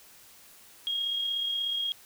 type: tone with amplitude modulation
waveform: sine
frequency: 3266 Hz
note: G#7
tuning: 30 cents flat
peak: -26 dBFS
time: 0.87-1.92 s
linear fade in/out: 0 ms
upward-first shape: sine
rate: 36.6 Hz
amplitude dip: 35%
effects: white hiss -54 dBFS RMS until 2.05 s